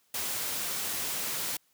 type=noise; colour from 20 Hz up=white; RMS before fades=-33 dBFS; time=0.14-1.57 s; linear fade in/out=5 ms; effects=white hiss -69 dBFS RMS until 1.73 s + high-pass 80 Hz 12 dB/octave